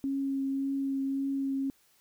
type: tone with vibrato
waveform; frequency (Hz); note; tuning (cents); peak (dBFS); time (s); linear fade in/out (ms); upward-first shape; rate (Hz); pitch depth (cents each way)
sine; 272.6; C#4; -29; -28; 0.04-1.7; 0; triangle; 1.8; 14
effects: white hiss -66 dBFS RMS until 2 s